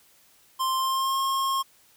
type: tone with pitch glide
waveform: square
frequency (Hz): 1050 to 1075.8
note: C6 to C6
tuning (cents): +6 to +48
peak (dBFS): -24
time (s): 0.59-1.63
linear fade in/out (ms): 20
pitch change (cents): +42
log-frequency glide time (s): 0.78-1.19
effects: white hiss -59 dBFS RMS until 1.96 s